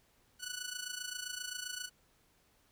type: tone with amplitude modulation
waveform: 10% pulse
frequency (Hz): 1480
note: F#6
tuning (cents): 0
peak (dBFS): -28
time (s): 0.39-1.9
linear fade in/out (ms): 50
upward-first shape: sine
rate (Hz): 27.6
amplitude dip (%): 75
effects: pink hiss -70 dBFS RMS until 2.71 s